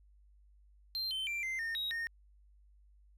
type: tone with pitch steps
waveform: triangle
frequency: 4158 / 3085 / 2358 / 2080 / 1827 / 3805 / 1841 Hz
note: C8 / G7 / D7 / C7 / A#6 / A#7 / A#6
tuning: -12 / -28 / +6 / -11 / -35 / +35 / -22 cents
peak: -33 dBFS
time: 0.95-2.07 s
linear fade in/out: 0 ms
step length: 160 ms
effects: added 50 Hz sine -60 dBFS peak until 3.17 s